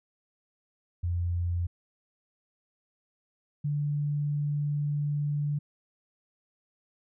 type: tone pair in turn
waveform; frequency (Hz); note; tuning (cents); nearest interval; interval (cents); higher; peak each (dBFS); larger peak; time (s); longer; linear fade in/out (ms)
sine; 87 / 146.32; F2 / D3; -6 / -6; major sixth; 900; second; -26; neither; 1.03-1.67 / 3.64-5.59; second; 10
effects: none